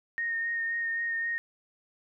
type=tone with vibrato; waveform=sine; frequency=1847 Hz; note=A#6; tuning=16 cents flat; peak=-28 dBFS; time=0.18-1.38 s; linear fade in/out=0 ms; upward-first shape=sine; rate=3.8 Hz; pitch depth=16 cents each way; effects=none